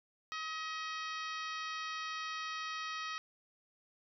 harmonic tone, 634 Hz, D#5, 32 cents sharp, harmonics 2 / 3 / 4 / 5 / 6 / 7 / 8 / 9, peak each -41 / -45 / -47 / -49 / -51 / -52 / -53 / -54 dBFS, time 0.32-3.18 s, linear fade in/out 0 ms, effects none

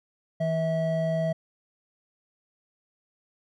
triangle tone pair together, 162.17 / 648 Hz, E3 / E5, -28 / -30 cents, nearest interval 2 octaves, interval 2398 cents, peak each -25 / -24 dBFS, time 0.4-1.33 s, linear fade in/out 10 ms, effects none

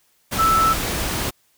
sine tone in noise, 1318.5 Hz, E6, in tune, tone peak -14 dBFS, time 0.38-0.74 s, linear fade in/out 20 ms, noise pink, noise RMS -24 dBFS, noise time 0.31-1.31 s, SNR +7 dB, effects white hiss -62 dBFS RMS until 1.57 s

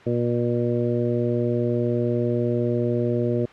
harmonic tone, 120 Hz, B2, 49 cents flat, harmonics 1 / 2 / 3 / 4 / 5, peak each -25 / -26 / -25 / -28 / -30 dBFS, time 0.06-3.46 s, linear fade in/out 10 ms, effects white hiss -45 dBFS RMS until 3.52 s + low-pass 2000 Hz 12 dB/octave

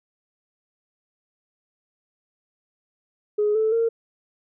sine tone with pitch steps, 418.7 / 438.2 / 458.7 Hz, G#4 / A4 / A#4, +14 / -7 / -28 cents, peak -17 dBFS, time 3.38-3.89 s, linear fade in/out 10 ms, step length 170 ms, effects tanh soft clip ceiling -13 dBFS

